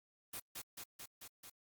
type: noise with echo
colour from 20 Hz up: white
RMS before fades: -44 dBFS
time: 0.33-0.4 s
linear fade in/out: 10 ms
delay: 220 ms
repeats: 5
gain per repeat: -2 dB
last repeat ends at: 1.5 s
effects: Opus 32 kbps